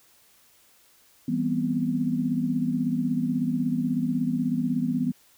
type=chord; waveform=sine; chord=C major seventh; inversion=first; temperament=just; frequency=163.52 / 196.22 / 245.3 / 261.6 Hz; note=E3 / G3 / B3 / C4; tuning=-14 / +2 / -12 / 0 cents; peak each=-30 / -31 / -25 / -31 dBFS; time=1.28-5.12 s; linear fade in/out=5 ms; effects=white hiss -59 dBFS RMS until 5.37 s